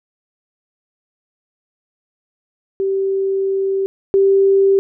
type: tone pair in turn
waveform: sine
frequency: 388.1 / 391 Hz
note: G4 / G4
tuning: -17 / -4 cents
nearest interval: unison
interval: 13 cents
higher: second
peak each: -15 / -9 dBFS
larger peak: second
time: 2.8-3.86 / 4.14-4.79 s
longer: first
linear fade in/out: 0 ms
effects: none